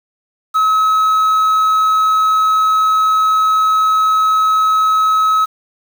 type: tone with quantisation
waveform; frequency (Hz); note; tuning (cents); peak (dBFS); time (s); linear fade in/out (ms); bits
triangle; 1284; E6; -46; -8; 0.54-5.46; 20; 6
effects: none